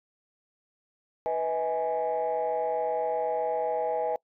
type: chord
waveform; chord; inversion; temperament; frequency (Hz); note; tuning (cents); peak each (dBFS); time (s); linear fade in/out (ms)
sine; G# minor; first; equal with one note detuned; 493.9 / 638.3 / 830.6; B4 / D#5 / G#5; 0 / +44 / 0; -29; 1.26-4.16; 0
effects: noise-tail reverb RT60 0.1 s tail -24 dB re dry + tanh soft clip ceiling -20 dBFS